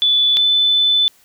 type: tone pair in turn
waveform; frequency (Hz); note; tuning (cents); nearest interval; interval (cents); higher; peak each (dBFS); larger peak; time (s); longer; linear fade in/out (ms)
sine; 3470 / 3508; A7 / A7; -25 / -6; unison; 19; second; -11; neither; 0.02-0.37 / 0.37-1.08; second; 0
effects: white hiss -53 dBFS RMS until 1.24 s